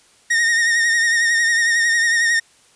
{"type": "tone with vibrato", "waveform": "45% pulse", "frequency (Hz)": 1853, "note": "A#6", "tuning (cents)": -11, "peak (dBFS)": -14, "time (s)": [0.3, 2.4], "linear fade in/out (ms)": 10, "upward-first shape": "sine", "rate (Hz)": 11, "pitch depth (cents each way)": 40, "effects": ["white hiss -53 dBFS RMS until 2.75 s", "resampled to 22050 Hz"]}